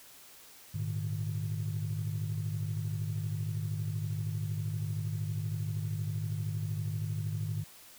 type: chord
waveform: sine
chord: Ab suspended second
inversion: none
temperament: equal with one note detuned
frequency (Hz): 103.83 / 116.54 / 152.54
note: Ab2 / Bb2 / Eb3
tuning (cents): 0 / 0 / -34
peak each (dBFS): -33 / -39 / -35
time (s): 0.74-7.64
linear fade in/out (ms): 10
effects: tanh soft clip ceiling -25 dBFS + white hiss -54 dBFS RMS until 7.98 s